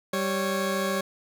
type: tone pair together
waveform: 20% pulse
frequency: 195.16 / 552 Hz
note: G3 / C#5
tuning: -7 / -7 cents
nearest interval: octave + tritone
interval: 1800 cents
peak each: -23 dBFS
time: 0.13-1.01 s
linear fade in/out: 5 ms
effects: none